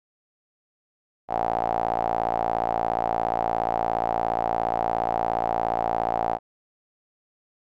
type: tone with band-pass filter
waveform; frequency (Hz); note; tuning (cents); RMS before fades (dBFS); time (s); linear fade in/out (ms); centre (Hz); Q
sawtooth; 57.1; A#1; -35; -25; 1.28-6.39; 50; 760; 7
effects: none